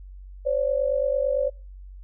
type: tone pair together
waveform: sine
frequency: 523.3 / 572.2 Hz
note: C5 / D5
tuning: 0 / -45 cents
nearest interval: major second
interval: 155 cents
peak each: -24 / -23 dBFS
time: 0.45-1.5 s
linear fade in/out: 20 ms
effects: noise-tail reverb RT60 0.3 s tail -24 dB re dry + added 47 Hz sine -39 dBFS peak until 2.03 s